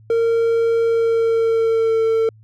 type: tone with pitch glide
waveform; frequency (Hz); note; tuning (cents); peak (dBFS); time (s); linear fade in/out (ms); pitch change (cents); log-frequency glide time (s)
triangle; 459.5 to 449; A#4 to A4; -25 to +35; -12; 0.1-2.29; 2; -40; 0.84-2.09
effects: added 109 Hz sine -44 dBFS peak until 2.43 s